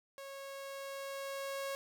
sawtooth tone with level ramp, 549 Hz, C#5, 17 cents flat, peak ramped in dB -42 to -33 dBFS, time 0.18-1.75 s, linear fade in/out 0 ms, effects none

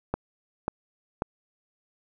click train, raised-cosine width 1 ms, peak -12 dBFS, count 3, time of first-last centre 0.14-1.221 s, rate 1.85 Hz, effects none

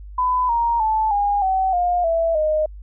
sine tone with pitch steps, 1003 / 935.8 / 873.2 / 814.7 / 760.1 / 709.2 / 661.7 / 617.4 Hz, B5 / A#5 / A5 / G#5 / F#5 / F5 / E5 / D#5, +26 / +6 / -13 / -33 / +46 / +26 / +6 / -14 cents, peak -16 dBFS, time 0.18-2.66 s, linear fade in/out 5 ms, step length 310 ms, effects added 50 Hz sine -34 dBFS peak until 2.82 s

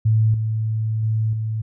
sine tone with level steps, 110 Hz, A2, in tune, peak -13 / -19 / -17 / -21 dBFS, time 0.05-1.62 s, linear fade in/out 10 ms, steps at 0.34 / 1.03 / 1.33 s, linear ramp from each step 2 ms, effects none

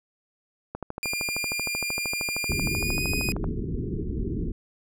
click train, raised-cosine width 1 ms, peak -18 dBFS, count 36, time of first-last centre 0.75-3.442 s, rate 13 Hz
sawtooth tone with pitch glide, 2400 to 2495 Hz, D7 to D#7, +37 to +4 cents, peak -24 dBFS, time 1.03-3.32 s, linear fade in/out 0 ms, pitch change +67 cents, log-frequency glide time 2.66-3.04 s
pink low-pass noise, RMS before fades -29 dBFS, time 2.49-4.52 s, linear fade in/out 5 ms, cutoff 430 Hz, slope 96 dB/octave
effects none

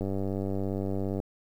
click train, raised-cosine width 2 ms, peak -19 dBFS, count 117, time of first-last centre 0.01-1.201 s, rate 97.4 Hz, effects 9-bit

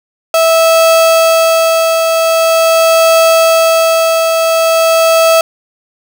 35% pulse tone with tremolo, 654 Hz, E5, 14 cents flat, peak -3 dBFS, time 0.34-5.41 s, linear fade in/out 2 ms, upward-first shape triangle, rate 0.44 Hz, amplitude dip 40%, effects none

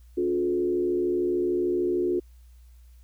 sine tone with frequency modulation, 357.8 Hz, F4, 42 cents sharp, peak -22 dBFS, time 0.17-2.2 s, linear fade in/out 10 ms, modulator 73.3 Hz, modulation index 0.76, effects added 60 Hz sine -48 dBFS peak until 3.03 s + white hiss -67 dBFS RMS until 3.03 s

